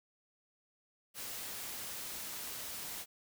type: noise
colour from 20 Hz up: white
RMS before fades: -43 dBFS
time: 1.14-3.06 s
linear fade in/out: 50 ms
effects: none